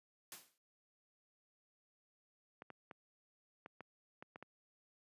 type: noise with exponential decay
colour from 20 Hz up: white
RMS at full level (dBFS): -47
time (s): 0.32-0.58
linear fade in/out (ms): 1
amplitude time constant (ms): 55
type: clicks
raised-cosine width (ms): 0.5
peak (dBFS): -35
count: 8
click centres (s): 2.621 / 2.703 / 2.912 / 3.661 / 3.807 / 4.225 / 4.359 / 4.426
effects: high-pass 150 Hz 12 dB/octave + resampled to 32000 Hz